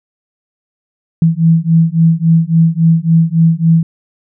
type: beating tone pair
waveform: sine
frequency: 162.5 / 166.1 Hz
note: E3 / E3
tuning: -24 / +13 cents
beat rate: 3.6 Hz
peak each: -10 dBFS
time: 1.22-3.83 s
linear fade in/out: 2 ms
effects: none